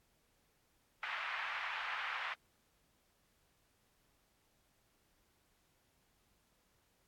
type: band-pass noise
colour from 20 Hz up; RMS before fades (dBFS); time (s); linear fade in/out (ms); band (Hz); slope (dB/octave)
white; -41; 1.03-2.34; 2; 910 to 2400; 24
effects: pink hiss -75 dBFS RMS until 7.07 s + AAC 64 kbps